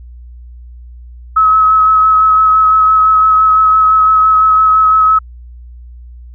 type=tone with vibrato; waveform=sine; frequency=1285 Hz; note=E6; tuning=45 cents flat; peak=-5 dBFS; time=1.36-5.19 s; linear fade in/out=10 ms; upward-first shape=sine; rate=5.9 Hz; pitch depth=15 cents each way; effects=added 60 Hz sine -30 dBFS peak until 6.34 s